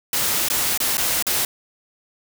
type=noise with dropouts; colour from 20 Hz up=white; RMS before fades=-21 dBFS; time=0.13-1.45 s; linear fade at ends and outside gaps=2 ms; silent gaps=0.486-0.5 / 0.776-0.802 / 0.971-0.979 / 1.225-1.267 s; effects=none